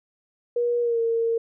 sine tone with pitch glide, 479 to 459 Hz, A#4 to A#4, +47 to -27 cents, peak -20 dBFS, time 0.56-1.38 s, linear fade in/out 5 ms, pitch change -74 cents, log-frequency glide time 0.81-1 s, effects none

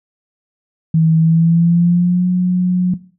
sine tone with pitch glide, 161.2 to 180.94 Hz, E3 to F#3, -38 to -38 cents, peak -9 dBFS, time 0.94-2.94 s, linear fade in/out 5 ms, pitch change +200 cents, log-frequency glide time 1.18-2.27 s, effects noise-tail reverb RT60 0.4 s tail -17 dB re dry

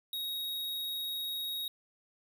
square tone, 3775 Hz, A#7, 21 cents sharp, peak -35 dBFS, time 0.13-1.68 s, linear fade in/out 2 ms, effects none

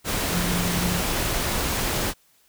sine tone in noise, 176.5 Hz, F3, 19 cents sharp, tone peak -25 dBFS, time 0.29-1.01 s, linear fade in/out 50 ms, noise pink, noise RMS -25 dBFS, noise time 0.04-2.14 s, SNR -3 dB, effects white hiss -61 dBFS RMS until 2.48 s

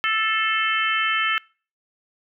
harmonic tone with a mistuned harmonic, 440 Hz, A4, in tune, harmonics 3 / 4 / 5 / 6 / 7, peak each -24 / -25 / -26 / -27 / -27 dBFS, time 0.04-1.38 s, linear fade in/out 0 ms, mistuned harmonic 5, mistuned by -30 cents, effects noise-tail reverb RT60 0.4 s tail -25 dB re dry

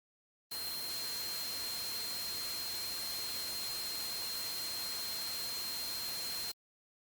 sine tone in noise, 4186 Hz, C8, in tune, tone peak -39 dBFS, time 0.51-6.52 s, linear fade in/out 10 ms, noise white, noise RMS -42 dBFS, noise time 0.51-6.52 s, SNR 0 dB, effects Opus 32 kbps

